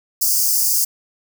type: high-pass noise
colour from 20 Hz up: white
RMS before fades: -17 dBFS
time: 0.21-0.85 s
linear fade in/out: 10 ms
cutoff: 4700 Hz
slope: 96 dB/octave
effects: none